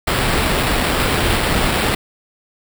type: noise with sample-and-hold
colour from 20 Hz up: pink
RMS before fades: -17 dBFS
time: 0.07-1.95 s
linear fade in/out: 5 ms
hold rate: 6300 Hz
effects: none